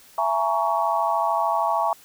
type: chord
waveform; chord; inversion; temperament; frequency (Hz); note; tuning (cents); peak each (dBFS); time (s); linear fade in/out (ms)
sine; A# half-diminished seventh; second; just; 671.3 / 839.1 / 932.3 / 1118.8; E5 / G#5 / A#5 / C#6; +31 / +18 / 0 / +16; -25; 0.18-1.93; 2
effects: white hiss -51 dBFS RMS until 2.04 s